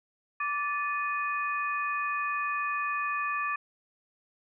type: tone cluster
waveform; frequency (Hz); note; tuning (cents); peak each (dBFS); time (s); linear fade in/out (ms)
sine; 1163 / 1750 / 2483; D6 / A6 / D#7; -17 / -10 / -4; -30 / -34 / -35; 0.4-3.56; 5
effects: none